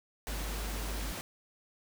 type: high-pass noise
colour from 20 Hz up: pink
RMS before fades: -41 dBFS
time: 0.27-1.21 s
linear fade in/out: 0 ms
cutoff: 110 Hz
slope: 12 dB/octave
type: tone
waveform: sine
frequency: 50.7 Hz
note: G#1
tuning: 41 cents flat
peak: -35 dBFS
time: 0.28-1.12 s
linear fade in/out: 0 ms
effects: none